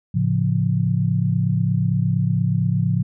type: chord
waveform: sine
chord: A augmented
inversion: none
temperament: equal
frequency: 110 / 138.59 / 174.61 Hz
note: A2 / C#3 / E#3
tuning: 0 / 0 / 0 cents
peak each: -21 dBFS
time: 0.14-3.03 s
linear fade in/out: 10 ms
effects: none